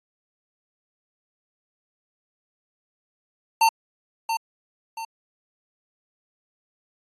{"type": "tone with echo", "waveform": "square", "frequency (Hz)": 900, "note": "A5", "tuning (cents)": 39, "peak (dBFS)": -15, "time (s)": [3.61, 3.69], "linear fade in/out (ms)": 5, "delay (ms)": 680, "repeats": 2, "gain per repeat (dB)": -8, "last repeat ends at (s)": 5.05, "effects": ["AAC 32 kbps"]}